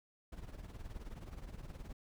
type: noise with tremolo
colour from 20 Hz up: brown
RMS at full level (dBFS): -44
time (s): 0.32-1.93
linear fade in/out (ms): 5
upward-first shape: triangle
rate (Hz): 19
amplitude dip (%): 80
effects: none